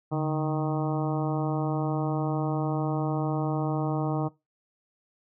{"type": "harmonic tone with a mistuned harmonic", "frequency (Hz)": 155.56, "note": "D#3", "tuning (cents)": 0, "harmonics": [1, 2, 3, 4, 5, 6, 7, 8], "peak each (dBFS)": [-27, -31, -35, -36, -35, -40, -41, -43], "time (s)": [0.11, 4.29], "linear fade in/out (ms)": 20, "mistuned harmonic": 1, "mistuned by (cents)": -100, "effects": ["noise-tail reverb RT60 0.2 s tail -19 dB re dry"]}